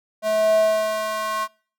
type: tone with high-pass filter sweep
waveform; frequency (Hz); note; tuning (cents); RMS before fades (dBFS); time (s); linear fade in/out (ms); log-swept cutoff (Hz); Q
square; 216.1; A3; -31; -21; 0.22-1.48; 50; 550 to 1000; 6.4
effects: noise-tail reverb RT60 0.5 s tail -26 dB re dry